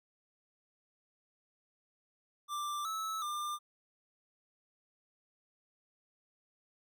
square tone with pitch steps, 1180 / 1300 / 1196 Hz, D6 / E6 / D6, +8 / -24 / +31 cents, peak -36 dBFS, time 2.48-3.59 s, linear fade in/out 50 ms, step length 370 ms, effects none

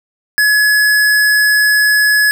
square tone, 1696 Hz, G#6, 36 cents sharp, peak -9 dBFS, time 0.38-2.31 s, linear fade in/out 0 ms, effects none

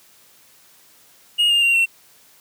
triangle tone with pitch steps, 2865 / 2814 / 2764 / 2715 Hz, F7 / F7 / F7 / F7, +44 / +12 / -19 / -50 cents, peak -12 dBFS, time 1.38-1.86 s, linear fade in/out 20 ms, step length 120 ms, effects white hiss -52 dBFS RMS until 2.4 s + high-pass 80 Hz 12 dB/octave

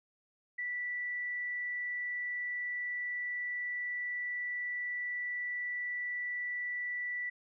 sine tone, 1964 Hz, B6, 10 cents flat, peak -34 dBFS, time 0.58-7.3 s, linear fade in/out 10 ms, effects none

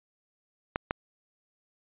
clicks, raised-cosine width 0.5 ms, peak -12 dBFS, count 2, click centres 0.759 / 0.909 s, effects resampled to 8000 Hz

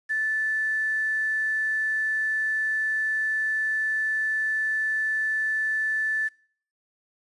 sine tone with quantisation, 1752 Hz, A6, 8 cents flat, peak -23 dBFS, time 0.09-6.29 s, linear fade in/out 20 ms, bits 8, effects noise-tail reverb RT60 0.5 s tail -21 dB re dry + resampled to 24000 Hz

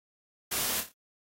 white noise with echo, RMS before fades -31 dBFS, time 0.51-0.81 s, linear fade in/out 10 ms, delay 28 ms, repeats 4, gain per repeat -7 dB, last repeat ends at 0.922 s, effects AAC 48 kbps

